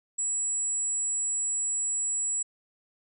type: tone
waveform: sine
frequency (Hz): 7800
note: B8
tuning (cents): -23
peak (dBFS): -26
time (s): 0.18-2.43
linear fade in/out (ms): 10
effects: none